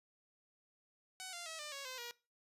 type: tone with pitch steps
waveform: 5% pulse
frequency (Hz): 749 / 694.8 / 644.6 / 597.9 / 554.7 / 514.5 / 477.3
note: F#5 / F5 / E5 / D5 / C#5 / C5 / A#4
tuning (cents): +21 / -9 / -39 / +31 / +1 / -29 / +41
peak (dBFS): -33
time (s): 1.2-2.11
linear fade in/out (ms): 0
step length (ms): 130
effects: noise-tail reverb RT60 0.3 s tail -21 dB re dry + resampled to 32000 Hz